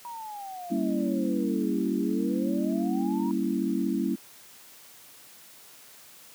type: exponential two-way sweep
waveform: sine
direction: down then up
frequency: 966 to 370 to 966 Hz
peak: -36 dBFS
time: 0.05-3.31 s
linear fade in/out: 0 ms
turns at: 1.92 s
type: chord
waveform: sine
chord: G diminished seventh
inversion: none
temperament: equal with one note detuned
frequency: 196 / 232 / 277.2 / 329.6 Hz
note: G3 / Bb3 / Db4 / Fb4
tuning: 0 / -8 / 0 / 0 cents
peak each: -30 dBFS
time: 0.7-4.16 s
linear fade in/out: 20 ms
effects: white hiss -51 dBFS RMS until 6.34 s + high-pass 100 Hz 12 dB/octave